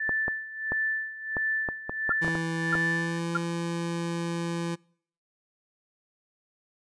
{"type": "tone with tremolo", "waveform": "sine", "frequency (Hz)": 1760, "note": "A6", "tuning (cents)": 0, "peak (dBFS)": -24, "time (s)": [0, 3.19], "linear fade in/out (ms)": 5, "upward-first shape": "sine", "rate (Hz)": 1.5, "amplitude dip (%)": 80}
{"type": "clicks", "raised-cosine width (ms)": 1, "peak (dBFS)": -17, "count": 11, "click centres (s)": [0.093, 0.281, 0.72, 1.368, 1.688, 1.895, 2.093, 2.246, 2.28, 2.353, 2.753]}
{"type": "tone bursts", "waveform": "sine", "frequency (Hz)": 1389, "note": "F6", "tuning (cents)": -10, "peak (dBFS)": -22, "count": 3, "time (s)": [2.1, 3.372], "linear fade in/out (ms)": 5, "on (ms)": 24, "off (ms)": 600}
{"type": "tone with pitch glide", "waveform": "25% pulse", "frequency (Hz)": [164.81, 169.44], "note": ["E3", "E3"], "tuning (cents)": [0, 48], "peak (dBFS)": -25, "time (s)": [2.21, 4.76], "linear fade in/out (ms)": 20, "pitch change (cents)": 48, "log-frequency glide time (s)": [2.65, 3.37]}
{"effects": ["noise-tail reverb RT60 0.6 s tail -26 dB re dry", "resampled to 22050 Hz"]}